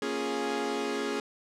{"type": "chord", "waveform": "sawtooth", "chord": "Bb minor seventh", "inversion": "none", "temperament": "equal", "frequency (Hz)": [233.1, 277.2, 349.2, 415.3], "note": ["Bb3", "Db4", "F4", "Ab4"], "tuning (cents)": [0, 0, 0, 0], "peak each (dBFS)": [-34, -31, -34, -28], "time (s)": [0.02, 1.2], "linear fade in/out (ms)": 2, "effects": ["low-pass 7000 Hz 12 dB/octave"]}